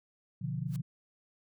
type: chord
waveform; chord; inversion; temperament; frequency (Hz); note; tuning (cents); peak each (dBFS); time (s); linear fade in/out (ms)
sine; B diminished; none; equal; 123.47 / 146.83 / 174.61; B2 / D3 / F3; 0 / 0 / 0; -37 / -36 / -38; 0.41-0.82; 10
type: noise with exponential growth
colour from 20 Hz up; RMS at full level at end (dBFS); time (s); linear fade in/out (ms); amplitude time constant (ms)
white; -47; 0.66-0.76; 1; 21
effects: none